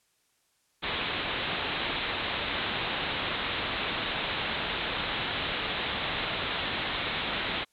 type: low-pass noise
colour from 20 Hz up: white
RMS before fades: -32 dBFS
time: 0.82-7.65 s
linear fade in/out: 20 ms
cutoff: 3900 Hz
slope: 96 dB/octave
effects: white hiss -71 dBFS RMS until 7.72 s + low-pass 11000 Hz 12 dB/octave